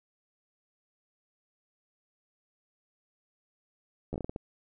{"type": "slowing click train", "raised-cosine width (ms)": 2, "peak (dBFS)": -22, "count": 8, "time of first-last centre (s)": [4.13, 4.361], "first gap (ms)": 12, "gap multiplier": 1.33, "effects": []}